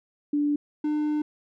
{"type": "tone pair in turn", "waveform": ["sine", "triangle"], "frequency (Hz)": [292.3, 300.7], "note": ["D4", "D4"], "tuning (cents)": [-8, 41], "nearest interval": "unison", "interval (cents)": 49, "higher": "second", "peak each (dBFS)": -21, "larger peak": "neither", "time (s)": [[0.33, 0.56], [0.84, 1.22]], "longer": "second", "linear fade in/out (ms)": 5, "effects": []}